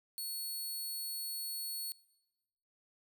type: tone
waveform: 10% pulse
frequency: 4400 Hz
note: C#8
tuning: 14 cents flat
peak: -31 dBFS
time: 0.18-1.92 s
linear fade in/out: 0 ms
effects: noise-tail reverb RT60 1.0 s tail -21 dB re dry